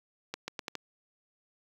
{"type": "accelerating click train", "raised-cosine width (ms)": 0.2, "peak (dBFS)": -18, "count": 5, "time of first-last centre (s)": [0.34, 0.753], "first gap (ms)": 140, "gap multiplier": 0.8, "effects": ["high-pass 60 Hz 12 dB/octave", "8-bit"]}